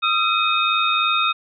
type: tone cluster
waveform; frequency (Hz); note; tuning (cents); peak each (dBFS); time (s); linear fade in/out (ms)
sine; 1246 / 1349 / 2521 / 3689; D#6 / E6 / D#7 / A#7; +2 / +40 / +22 / -19; -22; 0.02-1.33; 20
effects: none